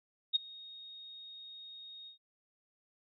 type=tone with ADSR envelope; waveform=sine; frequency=3729 Hz; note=A#7; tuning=in tune; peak=-23 dBFS; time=0.33-2.18 s; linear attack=26 ms; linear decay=14 ms; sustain=-24 dB; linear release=110 ms; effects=none